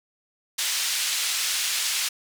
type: band-pass noise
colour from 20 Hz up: pink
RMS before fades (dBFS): -26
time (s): 0.58-2.09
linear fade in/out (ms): 10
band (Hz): 2800 to 10000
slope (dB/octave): 12
effects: none